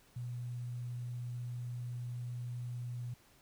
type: tone with quantisation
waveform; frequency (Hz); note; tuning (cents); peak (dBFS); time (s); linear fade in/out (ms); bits
sine; 121.8; B2; -24; -38; 0.16-3.14; 5; 11
effects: pink hiss -65 dBFS RMS until 3.41 s